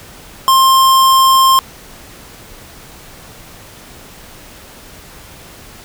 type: tone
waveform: square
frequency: 1058 Hz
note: C6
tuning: 19 cents sharp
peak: -7 dBFS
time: 0.48-1.59 s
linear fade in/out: 0 ms
effects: pink hiss -37 dBFS RMS until 5.84 s